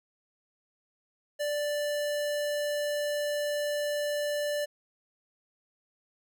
square tone, 587.3 Hz, D5, in tune, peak -29 dBFS, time 1.39-4.66 s, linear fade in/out 20 ms, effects none

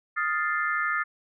sine chord, F dominant seventh, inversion third, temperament equal, 1244.5 / 1396.9 / 1760 / 2093 Hz, Eb6 / F6 / A6 / C7, 0 / 0 / 0 / 0 cents, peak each -29 / -30 / -28 / -34 dBFS, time 0.16-1.04 s, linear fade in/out 20 ms, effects none

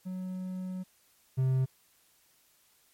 triangle tone pair in turn, 185 / 130.81 Hz, F#3 / C3, 0 / 0 cents, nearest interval tritone, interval 600 cents, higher first, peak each -32 / -22 dBFS, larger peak second, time 0.05-0.84 / 1.37-1.66 s, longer first, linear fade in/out 20 ms, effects white hiss -66 dBFS RMS until 2.93 s + MP3 64 kbps

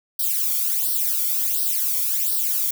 violet noise with flanger, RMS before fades -22 dBFS, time 0.19-2.71 s, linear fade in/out 5 ms, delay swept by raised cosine 0.21 to 0.91 ms, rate 1.4 Hz, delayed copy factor +0.9, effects none

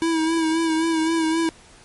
square tone with vibrato, 324.2 Hz, E4, 29 cents flat, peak -19 dBFS, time 0.02-1.49 s, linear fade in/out 0 ms, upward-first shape sine, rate 3.8 Hz, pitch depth 40 cents each way, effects pink hiss -49 dBFS RMS until 1.84 s + MP3 48 kbps

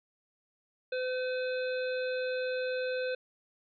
harmonic tone, 509 Hz, C5, 48 cents flat, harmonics 1 / 3 / 5 / 7 / 8, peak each -31 / -39 / -43 / -49 / -47 dBFS, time 0.92-3.15 s, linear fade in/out 5 ms, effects none

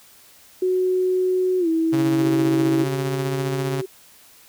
sine tone with pitch glide, 369 to 325 Hz, F#4 to E4, -5 to -24 cents, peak -17 dBFS, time 0.62-2.84 s, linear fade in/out 5 ms, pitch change -219 cents, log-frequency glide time 1.59-1.68 s
sawtooth tone with tremolo, 137.8 Hz, C#3, 10 cents flat, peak -18 dBFS, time 1.92-3.82 s, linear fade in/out 20 ms, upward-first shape sine, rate 15 Hz, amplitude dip 30%
sine tone, 380 Hz, F#4, 46 cents sharp, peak -26 dBFS, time 2.21-3.86 s, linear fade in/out 10 ms
effects white hiss -50 dBFS RMS until 4.48 s

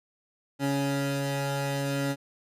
25% pulse tone pair together, 139.2 / 278.8 Hz, C#3 / C#4, +8 / +10 cents, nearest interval octave, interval 1202 cents, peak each -25 dBFS, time 0.59-2.16 s, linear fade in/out 50 ms, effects resampled to 32000 Hz

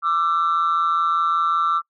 sine tone pair together, 1174.8 / 1340 Hz, D6 / E6, 0 / +28 cents, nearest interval major second, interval 228 cents, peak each -18 dBFS, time 0.02-1.82 s, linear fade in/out 50 ms, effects noise-tail reverb RT60 0.1 s tail -24 dB re dry + tanh soft clip ceiling -13 dBFS

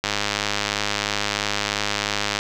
click train, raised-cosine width 0.2 ms, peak -4 dBFS, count 243, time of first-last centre 0.04-2.39 s, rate 103 Hz, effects none

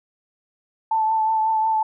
sine tone with vibrato, 880 Hz, A5, in tune, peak -17 dBFS, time 0.91-1.83 s, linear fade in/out 5 ms, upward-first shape triangle, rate 5.5 Hz, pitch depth 25 cents each way, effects none

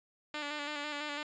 5% pulse tone with vibrato, 294.4 Hz, D4, 4 cents sharp, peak -25 dBFS, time 0.34-1.23 s, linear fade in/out 2 ms, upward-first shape square, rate 6 Hz, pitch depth 31 cents each way, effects resampled to 16000 Hz

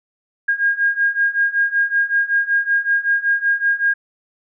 sine beating tone pair, 1621 / 1626.3 Hz, G#6 / G#6, -42 / -37 cents, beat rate 5.3 Hz, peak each -19 / -17 dBFS, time 0.48-3.94 s, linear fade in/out 10 ms, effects none

